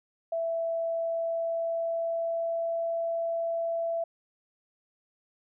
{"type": "tone with pitch glide", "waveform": "sine", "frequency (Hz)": [663, 668], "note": ["E5", "E5"], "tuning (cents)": [10, 23], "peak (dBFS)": -27, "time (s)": [0.32, 4.04], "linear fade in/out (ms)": 5, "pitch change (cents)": 13, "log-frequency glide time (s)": [0.73, 2.86], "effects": []}